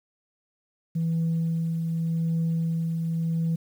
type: tone with tremolo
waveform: sine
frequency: 164.6 Hz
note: E3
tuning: 2 cents flat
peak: -20 dBFS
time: 0.95-3.56 s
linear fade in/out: 10 ms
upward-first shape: triangle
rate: 0.86 Hz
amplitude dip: 40%
effects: tanh soft clip ceiling -20 dBFS + 9-bit